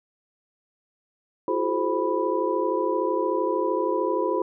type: tone cluster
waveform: sine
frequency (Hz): 335.6 / 368.7 / 425.9 / 522 / 987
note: E4 / F#4 / G#4 / C5 / B5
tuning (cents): +31 / -6 / +44 / -4 / -1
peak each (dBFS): -28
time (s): 1.48-4.42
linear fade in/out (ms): 2
effects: none